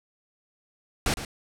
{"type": "noise with echo", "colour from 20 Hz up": "pink", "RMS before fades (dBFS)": -24, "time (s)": [1.06, 1.14], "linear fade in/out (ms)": 2, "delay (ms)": 110, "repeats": 1, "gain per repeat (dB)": -11, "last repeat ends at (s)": 1.25, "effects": ["low-pass 10000 Hz 12 dB/octave"]}